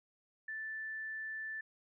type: tone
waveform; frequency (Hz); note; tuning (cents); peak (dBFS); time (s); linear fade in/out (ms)
sine; 1760; A6; 0; -39; 0.48-1.61; 5
effects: none